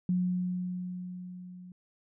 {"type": "tone with level ramp", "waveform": "sine", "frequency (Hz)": 180.8, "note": "F#3", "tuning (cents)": -40, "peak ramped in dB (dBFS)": [-24, -45], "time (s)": [0.09, 1.72], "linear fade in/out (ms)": 2, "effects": []}